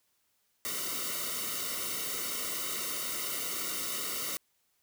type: noise with comb filter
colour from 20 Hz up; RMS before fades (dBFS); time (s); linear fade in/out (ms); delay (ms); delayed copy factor
white; -35; 0.65-4.37; 0; 1.2; -0.95
effects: white hiss -74 dBFS RMS until 4.82 s